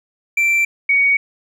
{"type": "tone pair in turn", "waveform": ["triangle", "sine"], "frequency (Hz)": [2346, 2242], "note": ["D7", "C#7"], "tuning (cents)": [-2, 19], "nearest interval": "minor second", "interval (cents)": 79, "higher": "first", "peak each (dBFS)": -11, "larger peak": "neither", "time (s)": [[0.37, 0.65], [0.89, 1.17]], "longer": "neither", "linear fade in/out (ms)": 5, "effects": []}